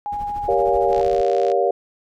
sine tone with vibrato, 823 Hz, G#5, 16 cents flat, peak -23 dBFS, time 0.06-1.01 s, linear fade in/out 0 ms, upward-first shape triangle, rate 13 Hz, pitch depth 15 cents each way
brown noise with tremolo, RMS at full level -34 dBFS, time 0.12-1.21 s, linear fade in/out 5 ms, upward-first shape sine, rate 13 Hz, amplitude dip 75%
sine chord, G half-diminished seventh, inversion none, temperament just, 392 / 470.4 / 564.5 / 705.6 Hz, G4 / Bb4 / Db5 / F5, 0 / +16 / +31 / +18 cents, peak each -21 dBFS, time 0.48-1.71 s, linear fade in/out 5 ms
click train, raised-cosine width 0.2 ms, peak -19 dBFS, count 36, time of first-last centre 0.93-1.517 s, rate 59.6 Hz
effects none

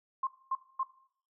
sine tone bursts, 1061 Hz, C6, 24 cents sharp, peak -28 dBFS, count 3, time 0.23-0.833 s, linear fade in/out 5 ms, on 41 ms, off 240 ms, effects noise-tail reverb RT60 0.6 s tail -17 dB re dry

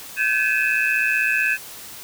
sine tone cluster, 1547 / 1703 / 2508 / 2624 Hz, G6 / G#6 / D#7 / E7, -23 / +43 / +13 / -9 cents, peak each -23 dBFS, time 0.16-1.58 s, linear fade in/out 50 ms, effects white hiss -38 dBFS RMS until 2.03 s

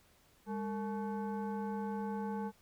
sine tone with frequency modulation, 202.9 Hz, G#3, 40 cents flat, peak -35 dBFS, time 0.46-2.52 s, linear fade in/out 50 ms, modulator 658 Hz, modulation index 0.98, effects pink hiss -67 dBFS RMS until 2.61 s

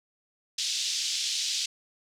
pink band-pass noise, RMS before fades -30 dBFS, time 0.58-1.66 s, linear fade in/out 5 ms, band 3400 to 6600 Hz, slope 24 dB/octave, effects none

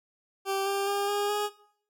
20% pulse tone with pitch steps, 390 / 396.1 / 402.4 / 408.7 / 415.1 Hz, G4 / G4 / G4 / G#4 / G#4, -9 / +18 / +45 / -28 / -1 cents, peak -22 dBFS, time 0.45-1.5 s, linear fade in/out 50 ms, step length 210 ms, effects noise-tail reverb RT60 0.6 s tail -18 dB re dry

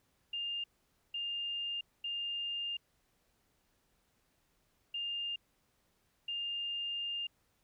sine tone bursts at uneven times, 2809 Hz, F7, 9 cents sharp, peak -35 dBFS, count 5, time 0.33-0.64 / 1.14-1.81 / 2.04-2.77 / 4.94-5.36 / 6.28-7.27 s, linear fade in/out 5 ms, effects pink hiss -75 dBFS RMS until 7.63 s

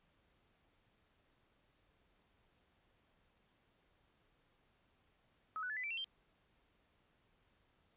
sine tone with pitch steps, 1278 / 1485.1 / 1725.7 / 2005 / 2330 / 2708 / 3147 Hz, D#6 / F#6 / A6 / B6 / D7 / E7 / G7, +46 / +6 / -34 / +26 / -14 / +46 / +6 cents, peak -39 dBFS, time 5.56-6.043 s, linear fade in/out 0 ms, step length 69 ms, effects pink hiss -75 dBFS RMS until 7.96 s + resampled to 8000 Hz

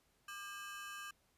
30% pulse ring-modulated tone, 1401 Hz, F6, 5 cents sharp, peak -40 dBFS, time 0.28-1.11 s, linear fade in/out 5 ms, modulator 208 Hz, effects pink hiss -75 dBFS RMS until 1.37 s + resampled to 32000 Hz

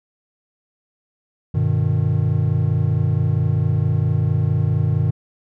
triangle chord, G augmented, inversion none, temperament just, 98 / 122.5 / 153.12 Hz, G2 / B2 / D#3, 0 / -14 / -27 cents, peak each -18 dBFS, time 1.54-5.11 s, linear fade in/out 10 ms, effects none

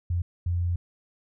sine tone bursts at uneven times, 87.31 Hz, F2, in tune, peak -23 dBFS, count 2, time 0.1-0.22 / 0.46-0.76 s, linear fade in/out 5 ms, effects none

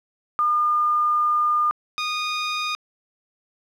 sine / 15% pulse tone pair in turn, 1211 / 1232.2 Hz, D#6 / D#6, -47 / -17 cents, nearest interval unison, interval 30 cents, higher second, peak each -17 dBFS, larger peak neither, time 0.39-1.71 / 1.98-2.75 s, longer first, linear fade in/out 0 ms, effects low-pass 6000 Hz 12 dB/octave + 9-bit

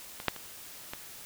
clicks, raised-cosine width 0.3 ms, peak -23 / -8 / -26 / -20 dBFS, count 4, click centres 0.201 / 0.283 / 0.363 / 0.935 s, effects white hiss -47 dBFS RMS until 1.25 s

